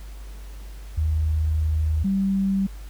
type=tone pair in turn; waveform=sine; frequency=78.2 / 194.45 Hz; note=D#2 / G3; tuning=+9 / -14 cents; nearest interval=octave + major third; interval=1577 cents; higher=second; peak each=-19 dBFS; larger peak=neither; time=0.97-2.04 / 2.04-2.67 s; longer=first; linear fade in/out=10 ms; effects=added 50 Hz sine -35 dBFS peak until 2.89 s + pink hiss -50 dBFS RMS until 2.89 s